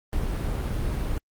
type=noise; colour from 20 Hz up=brown; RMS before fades=-27 dBFS; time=0.13-1.18 s; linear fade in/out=0 ms; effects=Opus 32 kbps